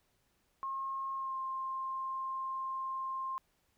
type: tone with pitch glide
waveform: sine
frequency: 1076 to 1057.5 Hz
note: C6 to C6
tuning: +48 to +18 cents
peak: -35 dBFS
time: 0.63-3.38 s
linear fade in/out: 0 ms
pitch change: -30 cents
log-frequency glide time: 1.15-1.37 s
effects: pink hiss -75 dBFS RMS until 3.77 s